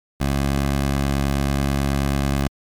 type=tone; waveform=15% pulse; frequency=69.3 Hz; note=C#2; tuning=in tune; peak=-12 dBFS; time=0.2-2.48 s; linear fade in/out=10 ms; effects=MP3 96 kbps